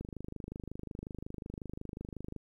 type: click train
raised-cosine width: 3 ms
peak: -28 dBFS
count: 61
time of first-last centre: 0.01-2.363 s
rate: 25.5 Hz
effects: 11-bit